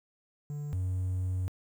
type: tone pair in turn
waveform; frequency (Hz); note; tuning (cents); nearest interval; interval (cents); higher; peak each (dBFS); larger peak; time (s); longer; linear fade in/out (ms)
triangle; 146.6 / 92.35; D3 / F#2; -3 / -3; minor sixth; 800; first; -32 / -26; second; 0.5-0.73 / 0.73-1.48; second; 0
effects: tanh soft clip ceiling -22 dBFS + 10-bit